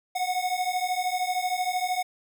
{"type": "beating tone pair", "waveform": "square", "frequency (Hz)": [726, 739], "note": ["F#5", "F#5"], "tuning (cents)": [-33, -2], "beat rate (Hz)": 13, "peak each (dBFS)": -29, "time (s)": [0.15, 2.03], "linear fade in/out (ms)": 10, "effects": []}